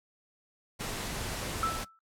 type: noise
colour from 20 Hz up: pink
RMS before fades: -36 dBFS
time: 0.79-1.85 s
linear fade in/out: 20 ms
type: tone with exponential decay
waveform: sine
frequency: 1321 Hz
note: E6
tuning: 3 cents sharp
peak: -24 dBFS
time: 1.63-1.99 s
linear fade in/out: 1 ms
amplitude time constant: 77 ms
effects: noise-tail reverb RT60 0.1 s tail -19 dB re dry + low-pass 12000 Hz 12 dB/octave